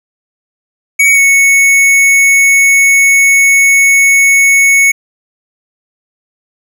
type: tone with pitch glide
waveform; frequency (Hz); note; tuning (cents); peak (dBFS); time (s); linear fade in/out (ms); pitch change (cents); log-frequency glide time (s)
square; 2248 to 2212; C#7 to C#7; +24 to -4; -5; 0.99-4.92; 10; -28; 1.13-1.19
effects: none